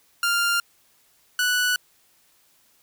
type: tone pair in turn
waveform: sawtooth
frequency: 1396.9 / 1480 Hz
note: F6 / F#6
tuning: 0 / 0 cents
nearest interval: minor second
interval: 100 cents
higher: second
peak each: -16 dBFS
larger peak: neither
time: 0.23-0.6 / 1.39-1.76 s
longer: neither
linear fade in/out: 2 ms
effects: white hiss -61 dBFS RMS until 2.82 s